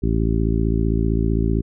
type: harmonic tone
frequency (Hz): 55.5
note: A1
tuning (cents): +16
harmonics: 1 / 2 / 3 / 4 / 5 / 6 / 7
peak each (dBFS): -20 / -23 / -25 / -26 / -27 / -28 / -28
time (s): 0.02-1.62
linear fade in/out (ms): 20
effects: none